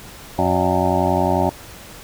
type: harmonic tone with a mistuned harmonic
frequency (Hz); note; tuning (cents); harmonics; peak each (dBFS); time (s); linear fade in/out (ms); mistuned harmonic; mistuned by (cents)
91; F#2; -28; 1 / 2 / 3 / 4 / 6 / 7 / 8 / 9 / 10; -24 / -24 / -24 / -24 / -24 / -24 / -24 / -24 / -24; 0.38-1.5; 10; 6; +94
effects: pink hiss -39 dBFS RMS until 2.03 s